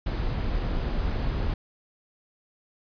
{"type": "noise", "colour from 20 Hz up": "brown", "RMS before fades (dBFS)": -27, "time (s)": [0.06, 1.54], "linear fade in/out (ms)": 5, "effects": ["resampled to 11025 Hz"]}